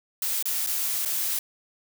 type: noise with dropouts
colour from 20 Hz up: blue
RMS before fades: -27 dBFS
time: 0.22-1.39 s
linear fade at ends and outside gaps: 2 ms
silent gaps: 0.426-0.455 / 0.664-0.671 / 1.051-1.057 s
effects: none